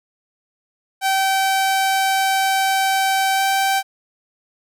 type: tone with pitch glide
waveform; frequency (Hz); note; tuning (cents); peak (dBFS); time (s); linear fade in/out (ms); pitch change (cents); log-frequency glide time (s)
sawtooth; 772 to 776.9; G5 to G5; -27 to -16; -12; 1.01-3.83; 50; +11; 3.35-3.42
effects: none